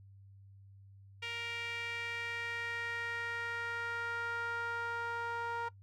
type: tone with band-pass filter sweep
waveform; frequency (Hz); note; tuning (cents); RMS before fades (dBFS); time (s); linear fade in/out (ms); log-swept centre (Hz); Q
sawtooth; 467.9; A#4; +6; -39; 1.22-5.69; 10; 2600 to 1100; 3.2
effects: noise-tail reverb RT60 0.1 s tail -21 dB re dry + added 98 Hz sine -54 dBFS peak until 5.82 s